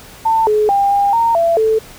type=tone with pitch steps; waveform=sine; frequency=895 / 424.9 / 798 / 804 / 922 / 672 / 440.1 Hz; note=A5 / G#4 / G5 / G5 / A#5 / E5 / A4; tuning=+29 / +40 / +31 / +44 / -19 / +33 / 0 cents; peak=-10 dBFS; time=0.25-1.79 s; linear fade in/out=10 ms; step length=220 ms; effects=pink hiss -38 dBFS RMS until 1.98 s